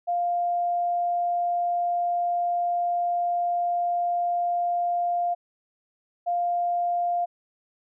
sine tone pair in turn, 700 / 700 Hz, F5 / F5, +4 / +4 cents, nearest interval unison, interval 0 cents, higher neither, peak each -22 dBFS, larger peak neither, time 0.07-5.35 / 6.26-7.26 s, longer first, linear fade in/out 20 ms, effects none

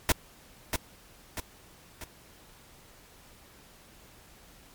pink noise with echo, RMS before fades -22 dBFS, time 0.09-0.12 s, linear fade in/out 2 ms, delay 640 ms, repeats 3, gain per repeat -6 dB, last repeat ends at 2.04 s, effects pink hiss -55 dBFS RMS until 4.74 s + MP3 96 kbps

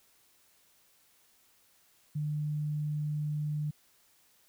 sine tone, 150 Hz, D3, 37 cents sharp, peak -30 dBFS, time 2.15-3.71 s, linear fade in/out 10 ms, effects white hiss -66 dBFS RMS until 4.48 s

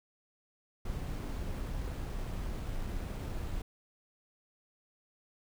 brown noise with sample-and-hold, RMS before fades -37 dBFS, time 0.85-3.62 s, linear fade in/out 5 ms, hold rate 11025 Hz, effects none

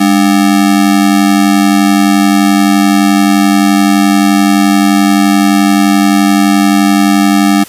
square ring-modulated tone, 249.6 Hz, B3, 19 cents sharp, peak -3 dBFS, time 0-7.64 s, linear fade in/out 10 ms, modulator 45.8 Hz, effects white hiss -32 dBFS RMS until 7.68 s + resampled to 32000 Hz

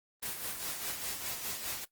white noise with tremolo, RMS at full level -36 dBFS, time 0.22-1.85 s, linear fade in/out 10 ms, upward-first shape sine, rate 4.9 Hz, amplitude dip 50%, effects noise-tail reverb RT60 0.1 s tail -17 dB re dry + Opus 24 kbps

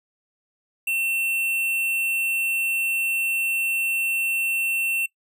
sine tone with hard clipping, 2700 Hz, E7, 41 cents sharp, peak -23 dBFS, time 0.87-5.06 s, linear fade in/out 5 ms, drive 15 dB, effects noise-tail reverb RT60 0.1 s tail -21 dB re dry

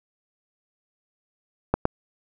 clicks, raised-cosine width 1 ms, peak -5 dBFS, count 2, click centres 1.74 / 1.854 s, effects none

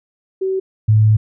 sine tone pair in turn, 380.7 / 108.01 Hz, F#4 / A2, +49 / -32 cents, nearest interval octave + minor seventh, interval 2181 cents, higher first, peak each -16 / -8 dBFS, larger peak second, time 0.41-0.6 / 0.88-1.17 s, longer second, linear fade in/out 10 ms, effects none

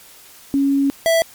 sine / square tone pair in turn, 277.2 / 659.3 Hz, C#4 / E5, 0 / 0 cents, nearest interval octave + minor third, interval 1500 cents, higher second, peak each -13 dBFS, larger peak neither, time 0.54-0.9 / 1.06-1.22 s, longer first, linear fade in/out 0 ms, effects white hiss -44 dBFS RMS until 1.34 s + MP3 96 kbps

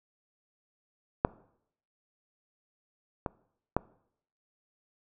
clicks, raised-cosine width 1 ms, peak -7 / -17 / -11 dBFS, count 3, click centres 1.249 / 3.262 / 3.766 s, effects noise-tail reverb RT60 0.7 s tail -22 dB re dry

